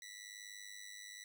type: tone with amplitude modulation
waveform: 15% pulse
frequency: 1966 Hz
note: B6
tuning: 8 cents flat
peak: -40 dBFS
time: 0.02-1.24 s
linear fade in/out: 2 ms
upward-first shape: sine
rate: 101 Hz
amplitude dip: 75%
effects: none